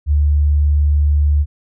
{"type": "tone", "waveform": "sine", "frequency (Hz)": 73.42, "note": "D2", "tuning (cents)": 0, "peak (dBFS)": -10, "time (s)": [0.06, 1.46], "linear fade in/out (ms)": 50, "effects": []}